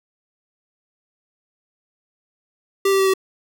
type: tone with pitch steps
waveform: square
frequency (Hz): 392 / 388.6 / 385.3 / 381.9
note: G4 / G4 / G4 / G4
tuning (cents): 0 / -15 / -30 / -45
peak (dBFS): -15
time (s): 2.85-3.138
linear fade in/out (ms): 5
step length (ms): 72
effects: none